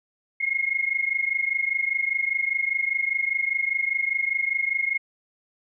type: tone pair together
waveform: sine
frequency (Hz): 2141 / 2166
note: C7 / C#7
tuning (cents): +39 / -41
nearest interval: unison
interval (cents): 20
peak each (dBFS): -25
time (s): 0.4-4.98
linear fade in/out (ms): 10
effects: none